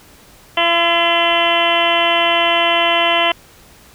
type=harmonic tone with a mistuned harmonic; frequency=340 Hz; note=F4; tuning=46 cents flat; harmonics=1 / 2 / 3 / 4 / 5 / 6 / 7 / 8 / 9 / 10; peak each=-26 / -17 / -19 / -25 / -26 / -21 / -29 / -20 / -18 / -29 dBFS; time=0.57-3.32 s; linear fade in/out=5 ms; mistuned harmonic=4; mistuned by=-23 cents; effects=pink hiss -45 dBFS RMS until 3.94 s